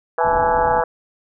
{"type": "harmonic tone", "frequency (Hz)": 164.81, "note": "E3", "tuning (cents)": 0, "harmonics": [3, 4, 5, 6, 7, 8, 9, 10], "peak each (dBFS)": [-21, -23, -25, -27, -28, -29, -30, -31], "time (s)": [0.18, 0.84], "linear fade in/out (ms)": 2}
{"type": "tone with vibrato", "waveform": "sine", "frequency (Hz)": 860, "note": "A5", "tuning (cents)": -40, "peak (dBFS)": -17, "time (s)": [0.2, 0.82], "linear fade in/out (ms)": 10, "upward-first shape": "sine", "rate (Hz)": 3.6, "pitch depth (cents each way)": 9}
{"type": "low-pass noise", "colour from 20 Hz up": "pink", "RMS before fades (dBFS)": -30, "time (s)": [0.22, 0.83], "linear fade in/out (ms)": 50, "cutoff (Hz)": 790, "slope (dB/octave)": 96}
{"effects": []}